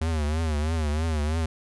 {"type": "tone with vibrato", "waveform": "square", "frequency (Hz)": 77.78, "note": "D#2", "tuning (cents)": 0, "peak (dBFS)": -24, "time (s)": [0.01, 1.46], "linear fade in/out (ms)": 5, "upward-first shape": "triangle", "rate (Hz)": 3.1, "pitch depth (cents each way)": 120, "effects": ["resampled to 24000 Hz"]}